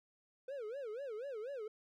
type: tone with vibrato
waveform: triangle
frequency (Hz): 490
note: B4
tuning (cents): -14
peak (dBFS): -39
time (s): 0.48-1.68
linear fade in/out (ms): 5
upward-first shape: sine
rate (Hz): 4.1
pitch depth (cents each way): 270
effects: none